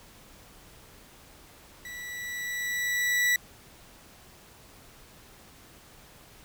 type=tone with level ramp; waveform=40% pulse; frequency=1956 Hz; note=B6; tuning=17 cents flat; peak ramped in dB=-38 to -20 dBFS; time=1.85-3.36 s; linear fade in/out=2 ms; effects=pink hiss -53 dBFS RMS until 6.44 s